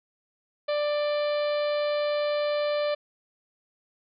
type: harmonic tone with a mistuned harmonic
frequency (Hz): 590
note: D5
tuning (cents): +8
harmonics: 1 / 2 / 3 / 4 / 5 / 6 / 7 / 8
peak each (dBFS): -24 / -36 / -40 / -40 / -43 / -43 / -42 / -48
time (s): 0.68-2.95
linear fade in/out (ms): 10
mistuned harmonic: 5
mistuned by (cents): +16
effects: none